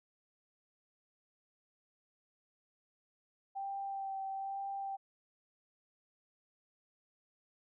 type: tone with vibrato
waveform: sine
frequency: 782 Hz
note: G5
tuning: 4 cents flat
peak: -37 dBFS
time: 3.55-4.97 s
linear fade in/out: 20 ms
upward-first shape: sine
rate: 1.1 Hz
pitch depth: 16 cents each way
effects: none